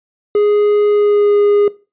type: tone with pitch glide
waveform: triangle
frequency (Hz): 415.3 to 410.5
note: G#4 to G#4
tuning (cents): 0 to -20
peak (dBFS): -7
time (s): 0.35-1.68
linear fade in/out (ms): 2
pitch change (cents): -20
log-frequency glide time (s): 0.88-1.37
effects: noise-tail reverb RT60 0.3 s tail -19 dB re dry + resampled to 8000 Hz